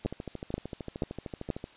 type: two click trains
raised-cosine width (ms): 2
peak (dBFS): -23 / -15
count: 22 / 4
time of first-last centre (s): 0.05-1.641 / 0.06-1.502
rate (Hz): 13.2 / 2.08
effects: white hiss -55 dBFS RMS until 1.76 s + resampled to 8000 Hz